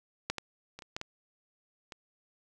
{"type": "clicks", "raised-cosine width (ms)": 0.2, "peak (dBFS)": [-13, -18, -27, -30, -18, -20, -26], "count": 7, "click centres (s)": [0.3, 0.383, 0.79, 0.822, 0.965, 1.014, 1.922], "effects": []}